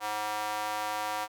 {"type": "tone with high-pass filter", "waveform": "square", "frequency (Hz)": 106.1, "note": "G#2", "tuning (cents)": 38, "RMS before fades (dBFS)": -33, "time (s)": [0, 1.28], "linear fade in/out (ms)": 50, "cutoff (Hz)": 840, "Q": 2.5, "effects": []}